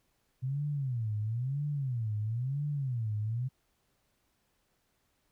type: tone with vibrato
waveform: sine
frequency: 124.6 Hz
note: B2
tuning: 16 cents sharp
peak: -30 dBFS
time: 0.42-3.49 s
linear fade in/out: 20 ms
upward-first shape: sine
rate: 1 Hz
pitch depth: 290 cents each way
effects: pink hiss -75 dBFS RMS until 5.31 s